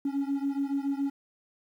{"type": "beating tone pair", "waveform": "triangle", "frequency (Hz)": [275.7, 282.8], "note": ["C#4", "C#4"], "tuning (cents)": [-9, 35], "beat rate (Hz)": 7.1, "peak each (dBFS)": [-26, -28], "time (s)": [0.05, 1.1], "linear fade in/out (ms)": 5, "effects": ["tanh soft clip ceiling -22 dBFS", "10-bit"]}